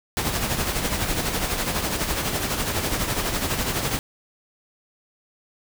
pink noise with tremolo, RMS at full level -23 dBFS, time 0.17-3.99 s, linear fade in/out 0 ms, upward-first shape sine, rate 12 Hz, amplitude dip 50%, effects none

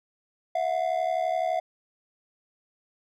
triangle ring-modulated tone, 692 Hz, F5, 16 cents flat, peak -19 dBFS, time 0.55-1.6 s, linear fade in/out 5 ms, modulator 35.9 Hz, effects none

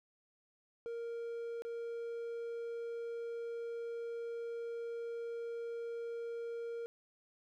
triangle tone with dropouts, 466.2 Hz, A#4, in tune, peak -37 dBFS, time 0.86-6.86 s, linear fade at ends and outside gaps 0 ms, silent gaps 1.621-1.65 s, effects none

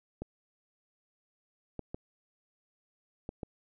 clicks, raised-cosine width 2 ms, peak -24 dBFS, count 5, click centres 0.22 / 1.793 / 1.945 / 3.291 / 3.432 s, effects none

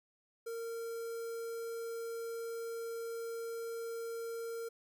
square tone with notch filter, 460.5 Hz, A#4, 21 cents flat, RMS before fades -41 dBFS, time 0.46-4.69 s, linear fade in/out 10 ms, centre 2800 Hz, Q 0.66, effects none

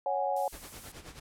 sine chord, C# suspended fourth, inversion none, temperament equal, 554.4 / 740 / 830.6 Hz, C#5 / F#5 / G#5, 0 / 0 / 0 cents, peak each -32 dBFS, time 0.06-0.48 s, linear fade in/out 2 ms
violet noise, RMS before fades -44 dBFS, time 0.36-0.92 s, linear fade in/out 5 ms
pink noise with tremolo, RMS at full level -45 dBFS, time 0.52-1.2 s, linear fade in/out 10 ms, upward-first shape sine, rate 9.3 Hz, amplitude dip 70%
effects low-pass 11000 Hz 12 dB/octave

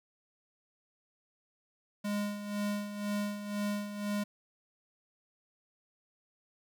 square tone with tremolo, 205.7 Hz, G#3, 16 cents flat, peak -31 dBFS, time 2.04-4.24 s, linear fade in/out 10 ms, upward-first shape sine, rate 2 Hz, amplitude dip 65%, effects 11-bit

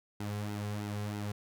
sawtooth tone with flanger, 103.83 Hz, G#2, in tune, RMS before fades -37 dBFS, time 0.2-1.32 s, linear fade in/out 5 ms, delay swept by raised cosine 1.7 to 3.4 ms, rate 3.1 Hz, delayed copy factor -0.65, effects none

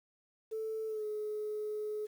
sine tone with pitch glide, 440 to 425 Hz, A4 to G#4, 0 to +40 cents, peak -34 dBFS, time 0.51-2.07 s, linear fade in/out 20 ms, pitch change -60 cents, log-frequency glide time 0.87-1.04 s, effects tanh soft clip ceiling -30 dBFS + 10-bit

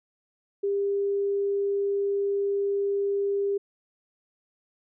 sine tone, 400 Hz, G4, 35 cents sharp, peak -23 dBFS, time 0.63-3.58 s, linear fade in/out 10 ms, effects none

